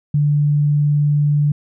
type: tone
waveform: sine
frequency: 146.83 Hz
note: D3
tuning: in tune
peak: -12 dBFS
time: 0.14-1.52 s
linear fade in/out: 5 ms
effects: none